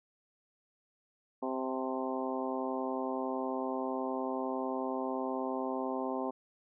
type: harmonic tone with a mistuned harmonic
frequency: 130.81 Hz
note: C3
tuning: in tune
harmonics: 2 / 3 / 4 / 5 / 6 / 7 / 8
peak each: -37 / -39 / -40 / -41 / -42 / -42 / -43 dBFS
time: 1.42-6.31 s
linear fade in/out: 10 ms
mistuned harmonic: 7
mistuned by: -38 cents
effects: none